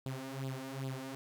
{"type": "tone with flanger", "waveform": "sawtooth", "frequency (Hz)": 133.3, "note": "C3", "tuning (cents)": 33, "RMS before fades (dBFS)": -41, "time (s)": [0.06, 1.15], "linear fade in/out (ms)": 0, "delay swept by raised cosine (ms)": [0.24, 4.24], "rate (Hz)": 2.5, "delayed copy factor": 0.8, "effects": []}